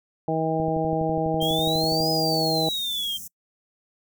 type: harmonic tone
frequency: 160 Hz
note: D#3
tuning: 49 cents sharp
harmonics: 1 / 2 / 3 / 4 / 5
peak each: -28 / -28 / -28 / -28 / -28 dBFS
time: 0.28-2.69 s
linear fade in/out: 2 ms
type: click train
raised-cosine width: 3 ms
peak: -22 dBFS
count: 18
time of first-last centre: 0.6-2.005 s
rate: 12.1 Hz
type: exponential two-way sweep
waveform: sine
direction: up then down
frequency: 3152 to 5050 to 3152 Hz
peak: -25 dBFS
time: 1.4-3.18 s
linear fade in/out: 20 ms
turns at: 2.1 s
type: band-stop noise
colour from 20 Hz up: white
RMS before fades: -38 dBFS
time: 1.41-3.28 s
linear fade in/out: 10 ms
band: 260 to 5500 Hz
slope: 96 dB/octave
effects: noise-tail reverb RT60 0.1 s tail -25 dB re dry